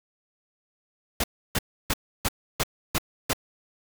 pink noise bursts, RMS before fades -24 dBFS, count 7, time 1.2-3.333 s, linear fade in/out 5 ms, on 39 ms, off 310 ms, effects none

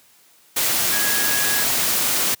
sine tone in noise, 1661.2 Hz, G#6, in tune, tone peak -25 dBFS, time 0.92-1.64 s, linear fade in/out 10 ms, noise white, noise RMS -20 dBFS, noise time 0.56-2.35 s, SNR -8 dB, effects white hiss -54 dBFS RMS until 2.4 s + high-pass 100 Hz 12 dB/octave

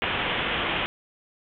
white low-pass noise, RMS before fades -27 dBFS, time 0.02-0.86 s, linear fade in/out 0 ms, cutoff 3400 Hz, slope 96 dB/octave, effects none

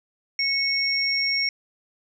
sine tone pair together, 2200 / 5544 Hz, C#7 / F8, -14 / -14 cents, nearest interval octave + major third, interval 1600 cents, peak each -24 / -23 dBFS, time 0.39-1.49 s, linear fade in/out 2 ms, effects none

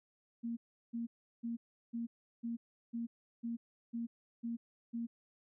sine tone bursts, 233.1 Hz, A#3, in tune, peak -36 dBFS, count 10, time 0.43-5.07 s, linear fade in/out 20 ms, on 140 ms, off 360 ms, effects none

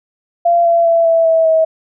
sine tone with pitch steps, 687 / 677.9 / 669 / 660.2 / 651.4 / 642.8 Hz, F5 / E5 / E5 / E5 / E5 / E5, -29 / +48 / +25 / +2 / -21 / -44 cents, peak -8 dBFS, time 0.45-1.65 s, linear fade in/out 10 ms, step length 200 ms, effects none

